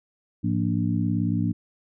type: harmonic tone with a mistuned harmonic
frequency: 58.27 Hz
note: A#1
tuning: in tune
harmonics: 2 / 3 / 4 / 5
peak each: -26 / -26 / -27 / -29 dBFS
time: 0.43-1.53 s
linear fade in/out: 20 ms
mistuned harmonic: 2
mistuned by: -140 cents
effects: none